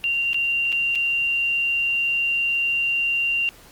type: tone with dropouts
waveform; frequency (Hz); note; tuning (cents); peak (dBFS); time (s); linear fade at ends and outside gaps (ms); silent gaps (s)
sine; 2771; F7; -14; -19; 0.04-3.49; 0; 0.332-0.344 / 0.721-0.726 / 0.952-0.956
effects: pink hiss -48 dBFS RMS until 3.71 s + Opus 32 kbps